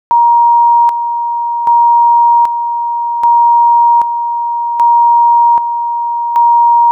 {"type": "tone with tremolo", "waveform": "sine", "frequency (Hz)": 943, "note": "A#5", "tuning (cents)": 20, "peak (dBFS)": -4, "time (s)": [0.11, 6.91], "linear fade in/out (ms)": 0, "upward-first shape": "square", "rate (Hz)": 0.64, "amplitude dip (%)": 60, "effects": []}